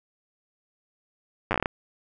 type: slowing click train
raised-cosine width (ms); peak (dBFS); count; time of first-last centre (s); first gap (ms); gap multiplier
0.5; -9; 9; 1.51-1.658; 9; 1.2
effects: none